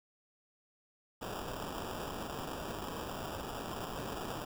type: noise with sample-and-hold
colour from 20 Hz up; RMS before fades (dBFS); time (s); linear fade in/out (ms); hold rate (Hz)
violet; -41; 1.21-4.45; 10; 2100
effects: none